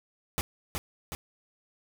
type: noise with echo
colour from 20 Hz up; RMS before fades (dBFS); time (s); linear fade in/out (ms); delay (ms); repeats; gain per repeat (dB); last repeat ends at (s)
pink; -29; 0.38-0.41; 0; 370; 2; -4; 1.15
effects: none